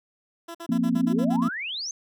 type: tone bursts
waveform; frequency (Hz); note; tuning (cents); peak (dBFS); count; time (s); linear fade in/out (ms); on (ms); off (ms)
15% pulse; 336.6; E4; +36; -29; 9; 0.48-1.484; 10; 68; 49
type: chord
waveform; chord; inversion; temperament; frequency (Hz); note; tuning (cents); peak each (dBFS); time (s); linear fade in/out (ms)
sine; F suspended fourth; none; equal; 174.61 / 233.1 / 261.6; F3 / Bb3 / C4; 0 / 0 / 0; -28 / -23 / -25; 0.69-1.49; 5
type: exponential sweep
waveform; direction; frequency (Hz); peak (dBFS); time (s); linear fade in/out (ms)
sine; up; 191.9 to 6480; -29; 0.95-1.91; 2
effects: none